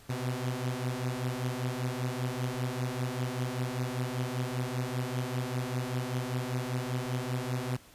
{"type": "beating tone pair", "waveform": "sawtooth", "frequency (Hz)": [123.47, 128.57], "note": ["B2", "C3"], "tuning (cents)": [0, -30], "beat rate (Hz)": 5.1, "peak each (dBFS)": -30, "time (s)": [0.09, 7.77], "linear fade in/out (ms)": 10, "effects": ["pink hiss -56 dBFS RMS until 7.94 s", "resampled to 32000 Hz"]}